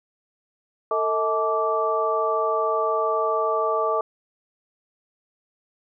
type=tone cluster; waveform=sine; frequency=446.8 / 640 / 866 / 1164 Hz; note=A4 / D#5 / A5 / D6; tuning=+27 / +49 / -28 / -16 cents; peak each=-25 / -25 / -30 / -24 dBFS; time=0.91-4.01 s; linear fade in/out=2 ms; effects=none